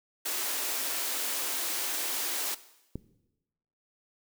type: high-pass noise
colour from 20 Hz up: white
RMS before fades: -32 dBFS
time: 0.25-2.55 s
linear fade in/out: 10 ms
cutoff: 250 Hz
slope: 96 dB/octave
type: click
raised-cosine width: 3 ms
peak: -22 dBFS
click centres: 2.956 s
effects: noise-tail reverb RT60 1.0 s tail -17 dB re dry